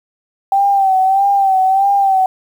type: tone with vibrato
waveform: sine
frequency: 777 Hz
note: G5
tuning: 16 cents flat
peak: -9 dBFS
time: 0.52-2.26 s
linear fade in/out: 2 ms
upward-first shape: sine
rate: 1.6 Hz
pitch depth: 53 cents each way
effects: 7-bit